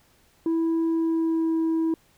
sine tone with pitch glide, 328.4 to 324.8 Hz, E4 to E4, -6 to -26 cents, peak -18 dBFS, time 0.46-1.94 s, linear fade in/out 2 ms, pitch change -20 cents, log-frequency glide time 0.86-1.59 s, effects tanh soft clip ceiling -20 dBFS + pink hiss -61 dBFS RMS until 2.17 s

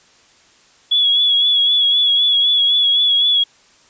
sine tone with vibrato, 3374 Hz, G#7, 27 cents sharp, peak -11 dBFS, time 0.91-3.44 s, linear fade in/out 10 ms, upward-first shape sine, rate 3.9 Hz, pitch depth 37 cents each way, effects white hiss -51 dBFS RMS until 3.89 s + resampled to 16000 Hz

